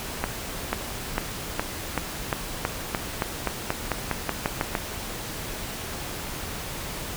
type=accelerating click train; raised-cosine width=0.5 ms; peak=-8 dBFS; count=17; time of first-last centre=0.24-4.752 s; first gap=490 ms; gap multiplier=0.92; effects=pink hiss -34 dBFS RMS until 7.16 s